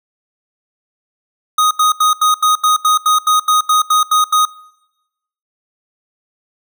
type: tone bursts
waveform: square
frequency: 1247 Hz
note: D#6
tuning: 3 cents sharp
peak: -10 dBFS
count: 14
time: 1.58-4.453 s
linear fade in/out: 5 ms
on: 130 ms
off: 81 ms
effects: noise-tail reverb RT60 1.0 s tail -24 dB re dry